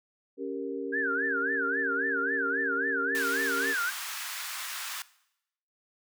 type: chord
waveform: sine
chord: G diminished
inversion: second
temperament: equal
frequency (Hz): 277.2 / 392 / 466.2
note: Db4 / G4 / Bb4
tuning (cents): 0 / 0 / 0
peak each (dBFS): -36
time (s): 0.37-3.75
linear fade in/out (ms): 50
type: tone with vibrato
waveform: sine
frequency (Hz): 1568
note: G6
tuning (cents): 0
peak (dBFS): -27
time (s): 0.92-3.91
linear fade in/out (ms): 20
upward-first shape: sine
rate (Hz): 3.7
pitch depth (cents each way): 220
type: high-pass noise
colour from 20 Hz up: pink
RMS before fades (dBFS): -37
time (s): 3.15-5.02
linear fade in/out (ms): 0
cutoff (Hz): 1100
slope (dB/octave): 24
effects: noise-tail reverb RT60 0.8 s tail -19 dB re dry